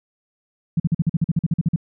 sine tone bursts, 164.81 Hz, E3, in tune, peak -14 dBFS, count 14, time 0.77-1.761 s, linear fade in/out 5 ms, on 29 ms, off 45 ms, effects none

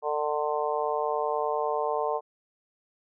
harmonic tone, 149.7 Hz, D3, 33 cents sharp, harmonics 3 / 4 / 5 / 6 / 7, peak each -30 / -31 / -32 / -33 / -33 dBFS, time 0.02-2.21 s, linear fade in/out 50 ms, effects none

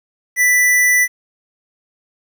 square tone, 1980 Hz, B6, 4 cents sharp, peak -11 dBFS, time 0.36-1.08 s, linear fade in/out 50 ms, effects 8-bit

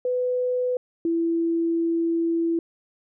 sine tone pair in turn, 499.4 / 333.3 Hz, B4 / E4, +19 / +19 cents, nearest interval perfect fifth, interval 700 cents, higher first, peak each -21 / -20 dBFS, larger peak second, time 0.05-0.77 / 1.05-2.59 s, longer second, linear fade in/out 2 ms, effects none

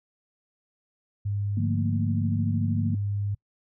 sine tone, 101.5 Hz, G#2, 39 cents flat, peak -25 dBFS, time 1.25-3.35 s, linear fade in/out 10 ms
sine chord, Bb major seventh, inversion first, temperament equal, 146.83 / 174.61 / 220 / 233.1 Hz, D3 / F3 / A3 / Bb3, 0 / 0 / 0 / 0 cents, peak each -31 / -32 / -34 / -29 dBFS, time 1.57-2.95 s, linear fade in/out 5 ms
effects noise-tail reverb RT60 0.1 s tail -26 dB re dry

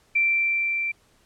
sine tone with level ramp, 2349 Hz, D7, in tune, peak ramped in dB -17 to -24 dBFS, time 0.15-0.92 s, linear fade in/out 10 ms, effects pink hiss -61 dBFS RMS until 1.25 s + low-pass 11000 Hz 12 dB/octave

